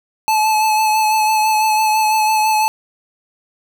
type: tone with vibrato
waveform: square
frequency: 865 Hz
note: A5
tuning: 30 cents flat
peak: -13 dBFS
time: 0.28-2.68 s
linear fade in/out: 0 ms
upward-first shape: sine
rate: 6 Hz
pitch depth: 22 cents each way
effects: none